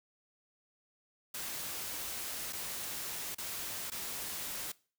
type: noise with dropouts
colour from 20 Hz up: white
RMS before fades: -40 dBFS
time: 1.34-4.72 s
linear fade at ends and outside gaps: 5 ms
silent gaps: 2.526-2.53 / 3.348-3.382 / 3.902-3.917 s
effects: noise-tail reverb RT60 0.4 s tail -22 dB re dry